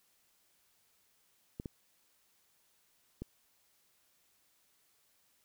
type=clicks; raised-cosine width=3 ms; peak=-27 dBFS; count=3; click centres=1.599 / 1.658 / 3.22 s; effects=white hiss -72 dBFS RMS until 5.44 s